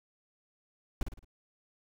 brown noise with echo, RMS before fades -28 dBFS, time 1.01-1.03 s, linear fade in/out 2 ms, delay 54 ms, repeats 4, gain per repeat -7 dB, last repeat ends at 1.246 s, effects none

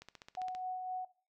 click train, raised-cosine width 0.2 ms, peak -32 dBFS, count 9, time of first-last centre 0.02-0.55 s, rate 15.1 Hz
sine tone with tremolo, 740 Hz, F#5, in tune, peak -35 dBFS, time 0.37-1.05 s, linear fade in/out 5 ms, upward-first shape sine, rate 3.9 Hz, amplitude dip 35%
effects noise-tail reverb RT60 0.4 s tail -18 dB re dry

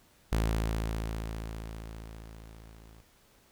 sawtooth tone with level ramp, 55 Hz, A1, in tune, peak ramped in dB -21 to -48 dBFS, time 0.32-3.01 s, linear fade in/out 0 ms, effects pink hiss -63 dBFS RMS until 3.51 s

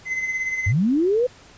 triangle tone with tremolo, 2048 Hz, C7, 38 cents flat, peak -19 dBFS, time 0.05-0.73 s, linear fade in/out 50 ms, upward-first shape sine, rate 17 Hz, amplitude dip 50%
sine linear sweep, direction up, 81.3 to 514 Hz, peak -16 dBFS, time 0.66-1.27 s, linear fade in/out 10 ms
effects pink hiss -48 dBFS RMS until 1.57 s + resampled to 16000 Hz

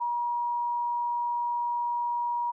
sine tone, 956 Hz, A#5, 43 cents sharp, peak -26 dBFS, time 0-2.52 s, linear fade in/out 20 ms, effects none

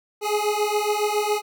25% pulse beating tone pair, 415.3 / 422.5 Hz, G#4 / G#4, 0 / +30 cents, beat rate 7.2 Hz, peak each -20 dBFS, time 0.21-1.42 s, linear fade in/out 50 ms, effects none

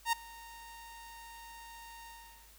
sawtooth tone with ADSR envelope, 925 Hz, A#5, 14 cents flat, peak -22 dBFS, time 0.05-2.52 s, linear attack 76 ms, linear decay 8 ms, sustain -23 dB, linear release 440 ms, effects added 50 Hz sine -60 dBFS peak until 2.58 s + white hiss -60 dBFS RMS until 2.58 s

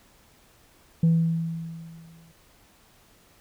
sine tone with exponential decay, 164.81 Hz, E3, in tune, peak -13 dBFS, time 1.03-2.32 s, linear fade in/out 5 ms, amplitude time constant 280 ms, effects tanh soft clip ceiling -14 dBFS + pink hiss -58 dBFS RMS until 3.4 s

